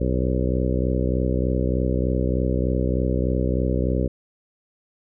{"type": "harmonic tone with a mistuned harmonic", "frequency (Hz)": 63.3, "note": "B1", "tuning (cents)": 43, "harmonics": [1, 2, 3, 4, 5, 6, 7, 8, 9], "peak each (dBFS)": [-23, -26, -28, -29, -30, -31, -31, -32, -33], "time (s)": [0, 4.08], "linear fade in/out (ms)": 10, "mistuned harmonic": 9, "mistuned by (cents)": -46, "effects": []}